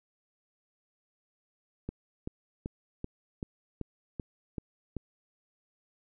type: click train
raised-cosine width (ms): 3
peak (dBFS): -22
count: 9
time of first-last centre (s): 1.89-4.967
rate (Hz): 2.6
effects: none